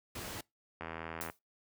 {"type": "noise", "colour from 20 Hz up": "pink", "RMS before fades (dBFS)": -42, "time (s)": [0.15, 0.41], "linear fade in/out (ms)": 5}
{"type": "click train", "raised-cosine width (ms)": 0.5, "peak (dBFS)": -25, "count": 41, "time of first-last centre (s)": [0.81, 1.299], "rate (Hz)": 81.8}
{"type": "noise with exponential decay", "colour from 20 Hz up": "blue", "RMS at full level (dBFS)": -38, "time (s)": [1.21, 1.39], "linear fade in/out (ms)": 0, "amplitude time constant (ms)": 38}
{"effects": ["noise-tail reverb RT60 0.2 s tail -24 dB re dry", "high-pass 60 Hz 12 dB/octave"]}